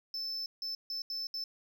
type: tone bursts at uneven times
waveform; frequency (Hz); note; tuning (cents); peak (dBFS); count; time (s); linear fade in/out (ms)
sine; 5274; E8; 0; -32; 5; 0.14-0.46 / 0.62-0.75 / 0.9-1.02 / 1.1-1.27 / 1.34-1.44; 2
effects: tanh soft clip ceiling -34 dBFS + 11-bit